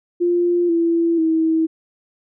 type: tone with pitch steps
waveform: sine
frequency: 349.2 / 335.4 / 322.1 Hz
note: F4 / E4 / E4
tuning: 0 / +30 / -40 cents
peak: -14 dBFS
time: 0.2-1.67 s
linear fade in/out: 20 ms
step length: 490 ms
effects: none